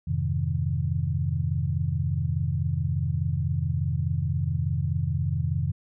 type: chord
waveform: sine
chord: F minor seventh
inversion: none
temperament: equal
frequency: 87.31 / 103.83 / 130.81 / 155.56 Hz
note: F2 / Ab2 / C3 / Eb3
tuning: 0 / 0 / 0 / 0 cents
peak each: -28 / -32 / -28 / -29 dBFS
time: 0.07-5.72 s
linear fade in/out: 10 ms
effects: none